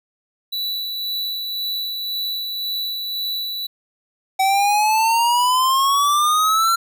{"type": "tone with tremolo", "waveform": "square", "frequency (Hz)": 3951, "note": "B7", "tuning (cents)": 0, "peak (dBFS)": -22, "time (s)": [0.52, 3.67], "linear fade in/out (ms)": 10, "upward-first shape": "sine", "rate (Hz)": 1.9, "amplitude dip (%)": 30}
{"type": "exponential sweep", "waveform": "square", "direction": "up", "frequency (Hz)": [761, 1369], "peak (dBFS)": -15, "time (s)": [4.39, 6.76], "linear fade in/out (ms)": 10}
{"effects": []}